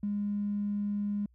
triangle tone, 204.9 Hz, G#3, 23 cents flat, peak -25 dBFS, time 0.03-1.26 s, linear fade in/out 5 ms, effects tanh soft clip ceiling -27 dBFS + added 60 Hz sine -60 dBFS peak until 1.34 s

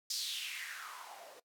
blue noise with band-pass filter sweep, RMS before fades -43 dBFS, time 0.1-1.4 s, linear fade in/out 5 ms, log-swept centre 5200 to 470 Hz, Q 3.9, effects noise-tail reverb RT60 0.1 s tail -19 dB re dry

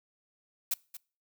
blue noise with echo, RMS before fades -29 dBFS, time 0.71-0.74 s, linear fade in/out 5 ms, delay 230 ms, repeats 1, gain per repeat -14 dB, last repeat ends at 0.97 s, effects noise-tail reverb RT60 0.4 s tail -25 dB re dry

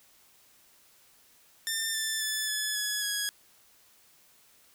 10% pulse tone with pitch steps, 1794 / 1767.3 / 1740.9 / 1715 / 1689.4 / 1664.2 Hz, A6 / A6 / A6 / A6 / G#6 / G#6, +33 / +7 / -19 / -45 / +29 / +3 cents, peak -20 dBFS, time 1.67-3.29 s, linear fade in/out 0 ms, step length 270 ms, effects white hiss -61 dBFS RMS until 4.74 s

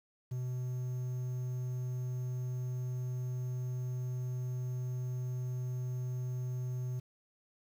triangle tone with quantisation, 125.6 Hz, B2, 30 cents sharp, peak -32 dBFS, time 0.31-7 s, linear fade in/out 10 ms, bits 10, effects none

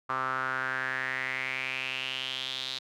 sawtooth tone with band-pass filter sweep, 130.81 Hz, C3, in tune, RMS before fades -33 dBFS, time 0.09-2.79 s, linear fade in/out 10 ms, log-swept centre 1200 to 3900 Hz, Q 5.6, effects none

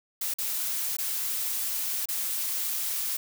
blue noise with dropouts, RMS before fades -30 dBFS, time 0.21-3.17 s, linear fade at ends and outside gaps 5 ms, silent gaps 0.34-0.385 / 0.968-0.984 / 2.057-2.086 s, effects none

